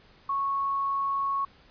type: tone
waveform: sine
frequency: 1104 Hz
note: C#6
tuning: 7 cents flat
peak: -25 dBFS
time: 0.29-1.45 s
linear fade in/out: 5 ms
effects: pink hiss -57 dBFS RMS until 1.7 s + resampled to 11025 Hz